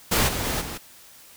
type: noise with level steps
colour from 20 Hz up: pink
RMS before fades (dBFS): -20 / -28 / -26 / -34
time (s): 0.11-0.78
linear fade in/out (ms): 10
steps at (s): 0.27 / 0.43 / 0.6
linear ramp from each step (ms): 20
effects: white hiss -49 dBFS RMS until 1.36 s